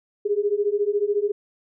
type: beating tone pair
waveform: sine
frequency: 402.9 / 416.9 Hz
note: G4 / G#4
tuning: +48 / +7 cents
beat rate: 14 Hz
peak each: -23 / -22 dBFS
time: 0.25-1.32 s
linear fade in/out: 10 ms
effects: none